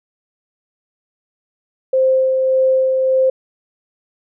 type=tone with tremolo; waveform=sine; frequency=523.3 Hz; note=C5; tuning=in tune; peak=-10 dBFS; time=1.93-3.3 s; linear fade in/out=5 ms; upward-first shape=sine; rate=1.7 Hz; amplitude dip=30%; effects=none